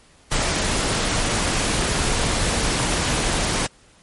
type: noise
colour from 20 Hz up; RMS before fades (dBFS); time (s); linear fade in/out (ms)
pink; -21; 0.31-3.67; 10
effects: pink hiss -53 dBFS RMS until 4.02 s + MP3 48 kbps